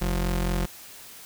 sawtooth tone pair together, 44.4 / 88.8 Hz, F1 / F2, +29 / +29 cents, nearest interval octave, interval 1200 cents, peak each -20 / -23 dBFS, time 0.01-0.66 s, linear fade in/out 10 ms, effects white hiss -45 dBFS RMS until 1.25 s

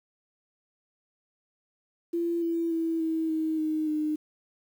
sine tone with pitch steps, 340.1 / 334.1 / 328.1 / 322.3 / 316.6 / 311 / 305.5 Hz, F4 / E4 / E4 / E4 / D#4 / D#4 / D#4, -46 / +23 / -8 / -39 / +30 / -1 / -32 cents, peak -25 dBFS, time 2.13-4.16 s, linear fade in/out 10 ms, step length 290 ms, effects 9-bit

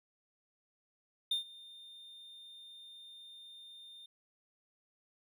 triangle tone with ADSR envelope, 3624 Hz, A#7, 50 cents flat, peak -27 dBFS, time 1.31-4.06 s, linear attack 5 ms, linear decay 120 ms, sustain -22 dB, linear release 4 ms, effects none

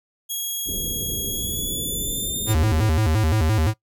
5% pulse tone with pitch glide, 3308 to 3628 Hz, G#7 to A#7, -8 to -48 cents, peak -18 dBFS, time 0.29-2.54 s, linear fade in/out 20 ms, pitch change +160 cents, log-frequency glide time 1.29-2.41 s
pink low-pass noise, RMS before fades -32 dBFS, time 0.65-2.91 s, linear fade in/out 50 ms, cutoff 500 Hz, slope 48 dB/octave
square tone with vibrato, 92.5 Hz, F#2, in tune, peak -18 dBFS, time 2.46-3.74 s, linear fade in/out 50 ms, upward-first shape square, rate 5.8 Hz, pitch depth 280 cents each way
effects noise-tail reverb RT60 0.1 s tail -19 dB re dry

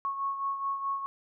sine beating tone pair, 1100 / 1104.7 Hz, C#6 / C#6, -14 / -6 cents, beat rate 4.7 Hz, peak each -30 / -38 dBFS, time 0.05-1.06 s, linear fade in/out 0 ms, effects none

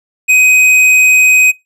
sine tone with tanh clipping, 2513 Hz, D#7, 17 cents sharp, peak -6 dBFS, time 0.28-1.52 s, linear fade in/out 20 ms, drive 17 dB, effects noise-tail reverb RT60 0.2 s tail -23 dB re dry + low-pass 12000 Hz 12 dB/octave

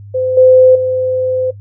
sine tone with level steps, 513 Hz, C5, 34 cents flat, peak -12 / -3 / -12 dBFS, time 0.14-1.51 s, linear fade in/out 10 ms, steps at 0.37 / 0.75 s, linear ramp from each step 5 ms, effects noise-tail reverb RT60 0.1 s tail -17 dB re dry + added 101 Hz sine -30 dBFS peak until 1.6 s

